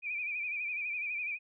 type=tone with vibrato; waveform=sine; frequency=2410 Hz; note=D7; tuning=44 cents sharp; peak=-33 dBFS; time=0.02-1.39 s; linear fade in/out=50 ms; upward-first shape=sine; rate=12 Hz; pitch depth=73 cents each way; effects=none